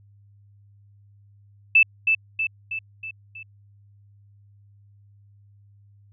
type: tone with echo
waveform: sine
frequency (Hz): 2637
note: E7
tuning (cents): 0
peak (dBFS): -11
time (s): 1.75-1.83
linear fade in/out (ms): 5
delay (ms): 320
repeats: 5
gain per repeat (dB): -5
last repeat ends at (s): 3.43
effects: added 101 Hz sine -51 dBFS peak until 6.12 s